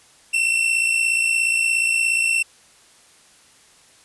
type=tone pair together; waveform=45% pulse; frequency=2653 / 2710 Hz; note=E7 / E7; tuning=+10 / +47 cents; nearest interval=unison; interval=37 cents; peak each=-24 / -18 dBFS; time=0.33-2.43 s; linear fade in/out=10 ms; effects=white hiss -52 dBFS RMS until 4.04 s + resampled to 24000 Hz